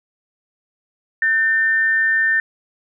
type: tone pair together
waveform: sine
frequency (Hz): 1525.8 / 1800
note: G6 / A6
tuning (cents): -47 / +39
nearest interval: minor third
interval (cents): 286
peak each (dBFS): -25 / -14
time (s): 1.22-2.4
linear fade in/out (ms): 2
effects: none